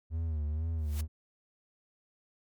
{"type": "tone with vibrato", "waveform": "triangle", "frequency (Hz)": 78.2, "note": "D#2", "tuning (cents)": 9, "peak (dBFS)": -28, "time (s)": [0.1, 1.08], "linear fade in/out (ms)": 50, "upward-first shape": "sine", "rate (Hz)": 2.1, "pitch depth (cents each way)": 93}
{"type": "noise with exponential growth", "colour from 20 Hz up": "white", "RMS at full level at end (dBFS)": -41, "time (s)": [0.78, 1.01], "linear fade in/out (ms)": 5, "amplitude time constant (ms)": 50}
{"effects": ["MP3 96 kbps"]}